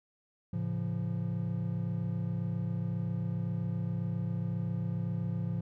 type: chord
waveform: triangle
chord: A augmented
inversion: none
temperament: just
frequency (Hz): 110 / 137.5 / 171.88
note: A2 / C#3 / E#3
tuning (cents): 0 / -14 / -27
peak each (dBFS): -33 / -36 / -32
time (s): 0.53-5.61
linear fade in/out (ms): 5
effects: none